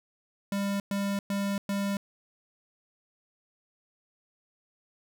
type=tone bursts; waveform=square; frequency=199.5 Hz; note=G3; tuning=31 cents sharp; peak=-28 dBFS; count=4; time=0.52-1.97 s; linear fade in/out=2 ms; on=280 ms; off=110 ms; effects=none